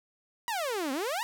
sawtooth exponential two-way sweep, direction down then up, 987.8 to 253.4 to 987.8 Hz, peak -26 dBFS, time 0.48-1.23 s, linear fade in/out 0 ms, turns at 0.92 s, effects none

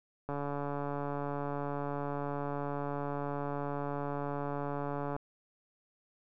click train, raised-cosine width 1 ms, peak -23 dBFS, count 698, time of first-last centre 0.29-5.164 s, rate 143 Hz, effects none

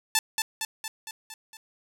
5% pulse tone with echo, 880 Hz, A5, in tune, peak -8 dBFS, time 0.15-0.19 s, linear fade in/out 2 ms, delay 230 ms, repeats 6, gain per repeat -4 dB, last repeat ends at 1.57 s, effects none

